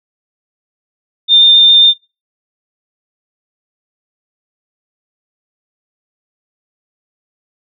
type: tone with vibrato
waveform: sine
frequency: 3611 Hz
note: A7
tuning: 44 cents sharp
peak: -3 dBFS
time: 1.28-1.94 s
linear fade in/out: 50 ms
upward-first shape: triangle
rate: 7.4 Hz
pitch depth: 9 cents each way
effects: noise-tail reverb RT60 0.3 s tail -26 dB re dry